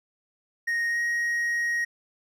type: tone with pitch glide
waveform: triangle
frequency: 1864.7 to 1883.1 Hz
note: A#6 to A#6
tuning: 0 to +17 cents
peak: -22 dBFS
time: 0.67-1.85 s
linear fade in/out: 10 ms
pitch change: +17 cents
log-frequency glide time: 0.89-0.99 s
effects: none